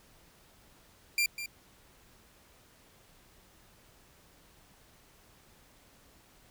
sawtooth tone with echo, 2377 Hz, D7, 20 cents sharp, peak -22 dBFS, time 1.18-1.26 s, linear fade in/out 2 ms, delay 200 ms, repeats 1, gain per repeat -11 dB, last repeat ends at 1.46 s, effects pink hiss -61 dBFS RMS until 6.5 s

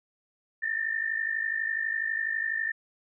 sine tone pair together, 1778.9 / 1831 Hz, A6 / A#6, +18 / -32 cents, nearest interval unison, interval 50 cents, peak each -29 / -31 dBFS, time 0.62-2.72 s, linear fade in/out 10 ms, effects none

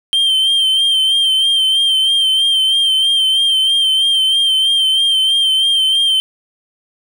triangle tone with vibrato, 3141 Hz, G7, 3 cents sharp, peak -9 dBFS, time 0.13-6.2 s, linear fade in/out 0 ms, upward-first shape sine, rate 3.1 Hz, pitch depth 38 cents each way, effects none

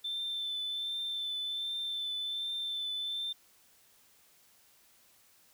sine tone with vibrato, 3542 Hz, A7, 11 cents sharp, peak -32 dBFS, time 0.04-3.33 s, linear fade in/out 10 ms, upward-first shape triangle, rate 1.3 Hz, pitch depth 22 cents each way, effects tanh soft clip ceiling -30 dBFS + white hiss -64 dBFS RMS until 5.53 s

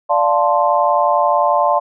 sine chord, D minor seventh, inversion none, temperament equal, 587.3 / 698.5 / 880 / 1046.5 Hz, D5 / F5 / A5 / C6, 0 / 0 / 0 / 0 cents, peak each -17 dBFS, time 0.09-1.8 s, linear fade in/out 20 ms, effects none

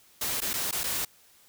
white noise with dropouts, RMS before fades -30 dBFS, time 0.21-1.05 s, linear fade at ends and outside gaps 5 ms, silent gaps 0.405-0.417 / 0.533-0.538 / 0.712-0.725 / 0.835-0.839 s, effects white hiss -59 dBFS RMS until 1.48 s

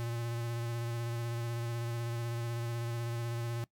square tone with vibrato, 117.5 Hz, A#2, 14 cents sharp, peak -35 dBFS, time 0-3.64 s, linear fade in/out 0 ms, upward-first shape square, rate 16 Hz, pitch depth 17 cents each way, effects noise-tail reverb RT60 0.1 s tail -20 dB re dry

